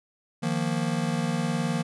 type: chord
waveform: square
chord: Eb suspended second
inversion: none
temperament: just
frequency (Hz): 155.56 / 175.01 / 233.3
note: Eb3 / F3 / Bb3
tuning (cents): 0 / +4 / +2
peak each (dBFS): -30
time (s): 0.42-1.83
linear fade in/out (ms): 20
effects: resampled to 24000 Hz